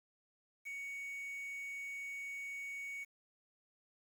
triangle tone with quantisation, 2234 Hz, C#7, 13 cents sharp, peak -40 dBFS, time 0.65-3.05 s, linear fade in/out 20 ms, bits 10, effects none

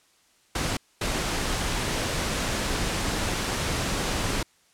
pink noise bursts at uneven times, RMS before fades -27 dBFS, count 2, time 0.55-0.77 / 1.01-4.43 s, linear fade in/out 5 ms, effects white hiss -62 dBFS RMS until 4.73 s + low-pass 9000 Hz 12 dB/octave

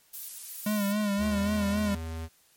violet noise, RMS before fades -37 dBFS, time 0.13-0.93 s, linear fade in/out 10 ms
square tone with vibrato, 205.5 Hz, G#3, 18 cents flat, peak -26 dBFS, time 0.66-1.95 s, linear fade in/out 5 ms, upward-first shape sine, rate 3.7 Hz, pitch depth 58 cents each way
square tone with pitch glide, 75.4 to 81.28 Hz, D2 to E2, +46 to -24 cents, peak -34 dBFS, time 1.17-2.29 s, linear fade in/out 50 ms, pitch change +130 cents, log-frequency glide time 1.34-1.4 s
effects white hiss -63 dBFS RMS until 2.56 s + MP3 64 kbps

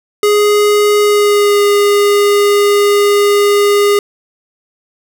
square tone with pitch glide, 415.3 to 408.4 Hz, G#4 to G#4, 0 to -29 cents, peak -8 dBFS, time 0.23-3.99 s, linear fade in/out 2 ms, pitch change -29 cents, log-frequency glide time 1.02-1.63 s, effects none

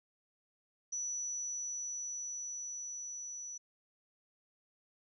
sine tone with level ramp, 5920 Hz, F#8, in tune, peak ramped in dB -35 to -42 dBFS, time 0.92-3.58 s, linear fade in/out 10 ms, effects none

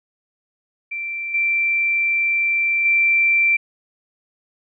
sine tone with level steps, 2349 Hz, D7, in tune, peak -24 / -16 / -13 dBFS, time 0.91-3.57 s, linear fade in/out 10 ms, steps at 1.34 / 2.85 s, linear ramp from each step 5 ms, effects none

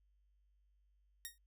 5% pulse tone with exponential decay, 1864.7 Hz, A#6, in tune, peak -30 dBFS, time 1.25-1.38 s, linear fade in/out 0 ms, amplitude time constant 28 ms, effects added 50 Hz sine -70 dBFS peak until 1.46 s

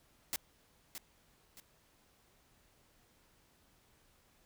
white noise with echo, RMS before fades -36 dBFS, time 0.33-0.36 s, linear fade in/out 0 ms, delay 620 ms, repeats 2, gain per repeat -9 dB, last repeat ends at 1.6 s, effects pink hiss -69 dBFS RMS until 4.45 s

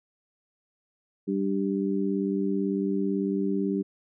harmonic tone, 98 Hz, G2, in tune, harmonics 2 / 3 / 4, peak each -27 / -29 / -30 dBFS, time 1.27-3.83 s, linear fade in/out 20 ms, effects none

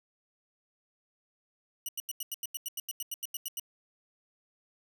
5% pulse tone bursts, 2928 Hz, F#7, 19 cents flat, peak -25 dBFS, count 16, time 1.86-3.597 s, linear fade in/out 2 ms, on 27 ms, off 87 ms, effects none

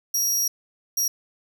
sawtooth tone bursts at uneven times, 5680 Hz, F8, 28 cents sharp, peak -18 dBFS, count 2, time 0.14-0.48 / 0.97-1.08 s, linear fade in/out 5 ms, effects none

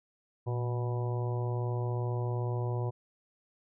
harmonic tone with a mistuned harmonic, 122.4 Hz, B2, 15 cents flat, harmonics 1 / 3 / 4 / 5 / 6 / 7 / 8, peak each -30 / -39 / -42 / -45 / -46 / -48 / -45 dBFS, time 0.46-2.91 s, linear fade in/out 20 ms, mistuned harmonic 1, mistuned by -68 cents, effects none

